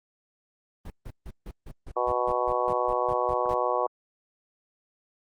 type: noise bursts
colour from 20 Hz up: brown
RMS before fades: -38 dBFS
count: 14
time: 0.85-3.542 s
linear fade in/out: 5 ms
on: 53 ms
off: 150 ms
type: harmonic tone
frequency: 123.47 Hz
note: B2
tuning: in tune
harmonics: 3 / 4 / 5 / 6 / 7 / 8 / 9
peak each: -34 / -29 / -30 / -32 / -33 / -32 / -30 dBFS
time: 1.96-3.87 s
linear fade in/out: 10 ms
effects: Opus 32 kbps